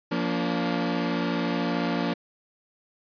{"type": "chord", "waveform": "sawtooth", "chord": "Bb major", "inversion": "second", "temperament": "equal with one note detuned", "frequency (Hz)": [174.61, 233.1, 286.8], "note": ["F3", "Bb3", "D4"], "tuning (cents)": [0, 0, -41], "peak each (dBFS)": -25, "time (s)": [0.11, 2.14], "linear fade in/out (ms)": 10, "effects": ["resampled to 11025 Hz"]}